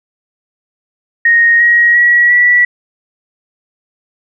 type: tone with pitch steps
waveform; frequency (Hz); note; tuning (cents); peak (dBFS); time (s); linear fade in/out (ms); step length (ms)
sine; 1864.7 / 1892.9 / 1921.6 / 1950.6; A#6 / A#6 / B6 / B6; 0 / +26 / -48 / -22; -5; 1.25-2.65; 5; 350
effects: none